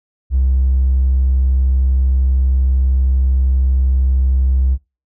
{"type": "tone with tanh clipping", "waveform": "triangle", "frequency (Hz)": 65.2, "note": "C2", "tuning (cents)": -5, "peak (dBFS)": -10, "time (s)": [0.3, 4.78], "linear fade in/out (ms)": 50, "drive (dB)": 1, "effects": ["noise-tail reverb RT60 0.3 s tail -25 dB re dry"]}